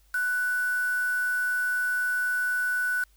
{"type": "tone with quantisation", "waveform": "sine", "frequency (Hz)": 1488, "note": "F#6", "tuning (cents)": 9, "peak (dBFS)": -24, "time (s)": [0.14, 3.04], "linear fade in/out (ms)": 5, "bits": 6, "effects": ["added 50 Hz sine -58 dBFS peak until 3.16 s", "white hiss -66 dBFS RMS until 3.16 s"]}